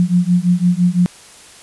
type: beating tone pair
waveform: sine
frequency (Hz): 174.61 / 180.51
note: F3 / F#3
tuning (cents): 0 / -43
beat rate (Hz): 5.9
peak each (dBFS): -14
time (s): 0-1.06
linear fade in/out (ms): 0
effects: white hiss -41 dBFS RMS until 1.62 s + resampled to 24000 Hz